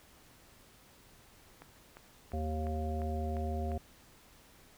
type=click train; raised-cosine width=0.5 ms; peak=-34 dBFS; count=7; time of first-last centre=1.62-3.718 s; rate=2.86 Hz
type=harmonic tone; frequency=77.78 Hz; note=D#2; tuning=in tune; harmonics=1 / 3 / 5 / 7 / 9; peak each=-34 / -41 / -43 / -45 / -41 dBFS; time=2.33-3.78 s; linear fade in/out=5 ms
effects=pink hiss -60 dBFS RMS until 4.77 s